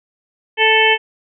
harmonic tone, 440 Hz, A4, in tune, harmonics 1 / 2 / 4 / 5 / 6 / 7, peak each -17 / -17 / -17 / -17 / -17 / -17 dBFS, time 0.57-0.98 s, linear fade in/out 50 ms, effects none

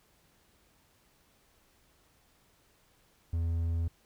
triangle tone, 83.4 Hz, E2, 21 cents sharp, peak -26 dBFS, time 3.33-3.88 s, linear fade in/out 5 ms, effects pink hiss -67 dBFS RMS until 4.05 s

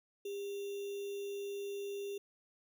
sine tone with sample-and-hold, 400.9 Hz, G4, 39 cents sharp, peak -38 dBFS, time 0.25-2.18 s, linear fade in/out 5 ms, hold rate 3150 Hz, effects none

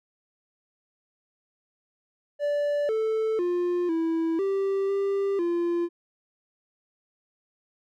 triangle tone with pitch steps, 582 / 440.2 / 353.1 / 327.6 / 391.1 / 395.7 / 344.2 Hz, D5 / A4 / F4 / E4 / G4 / G4 / F4, -16 / +1 / +19 / -11 / -4 / +16 / -25 cents, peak -21 dBFS, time 2.39-5.89 s, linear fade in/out 50 ms, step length 500 ms, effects none

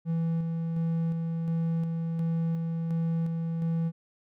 triangle tone with tremolo, 165.1 Hz, E3, 3 cents sharp, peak -23 dBFS, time 0.05-3.92 s, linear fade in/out 50 ms, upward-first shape square, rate 1.4 Hz, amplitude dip 30%, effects none

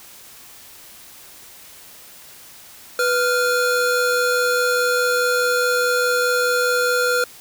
square tone pair together, 493.9 / 1396.9 Hz, B4 / F6, 0 / 0 cents, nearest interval octave + tritone, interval 1800 cents, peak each -20 dBFS, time 2.99-7.24 s, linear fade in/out 2 ms, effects white hiss -43 dBFS RMS until 7.4 s

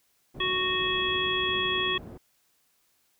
white low-pass noise, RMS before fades -43 dBFS, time 0.34-2.18 s, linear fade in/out 10 ms, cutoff 320 Hz, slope 12 dB/octave
harmonic tone, 370 Hz, F#4, in tune, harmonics 1 / 3 / 5 / 7 / 9, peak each -32 / -32 / -32 / -33 / -28 dBFS, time 0.4-1.98 s, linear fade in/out 5 ms
effects white hiss -69 dBFS RMS until 3.19 s

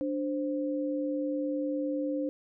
sine tone pair together, 293.7 / 523.3 Hz, D4 / C5, 0 / 0 cents, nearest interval minor seventh, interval 1000 cents, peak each -30 / -33 dBFS, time 0.01-2.29 s, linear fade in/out 0 ms, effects none

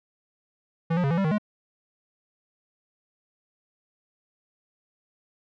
square tone with pitch steps, 165.2 / 178.2 / 138.2 / 168 / 195.4 / 156 / 210.4 Hz, E3 / F3 / C#3 / E3 / G3 / D#3 / G#3, +4 / +35 / -5 / +33 / -5 / +5 / +23 cents, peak -22 dBFS, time 0.9-1.383 s, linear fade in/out 10 ms, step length 69 ms, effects low-pass 2000 Hz 12 dB/octave

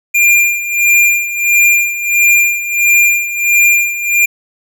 square tone with tremolo, 2398 Hz, D7, 36 cents sharp, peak -6 dBFS, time 0.14-4.26 s, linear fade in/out 10 ms, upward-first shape sine, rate 1.5 Hz, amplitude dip 75%, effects none

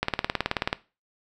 click train, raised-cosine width 0.3 ms, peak -7 dBFS, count 14, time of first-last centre 0.03-0.729 s, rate 18.6 Hz, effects noise-tail reverb RT60 0.3 s tail -18 dB re dry

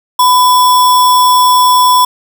sine tone with sample-and-hold, 1000 Hz, B5, 21 cents sharp, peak -4 dBFS, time 0.19-2.05 s, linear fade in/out 5 ms, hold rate 4410 Hz, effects none

